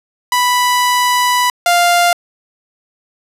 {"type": "tone pair in turn", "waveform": "sawtooth", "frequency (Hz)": [987.8, 698.5], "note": ["B5", "F5"], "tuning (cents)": [0, 0], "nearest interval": "tritone", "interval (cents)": 600, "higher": "first", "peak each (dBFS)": [-7, -5], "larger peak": "second", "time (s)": [[0.32, 1.5], [1.66, 2.13]], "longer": "first", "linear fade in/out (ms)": 2, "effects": ["resampled to 32000 Hz", "7-bit"]}